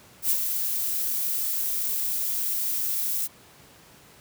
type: noise with ADSR envelope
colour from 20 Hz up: violet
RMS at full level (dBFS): -21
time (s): 0.22-3.28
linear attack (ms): 83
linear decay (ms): 66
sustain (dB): -6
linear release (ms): 29
effects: pink hiss -52 dBFS RMS until 4.2 s + high-pass 80 Hz 12 dB/octave